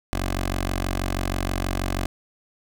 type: tone with notch filter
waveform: 10% pulse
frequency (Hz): 46.25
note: F#1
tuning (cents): 0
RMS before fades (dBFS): -26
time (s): 0.13-2.06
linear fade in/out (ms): 0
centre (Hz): 160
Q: 0.9
effects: none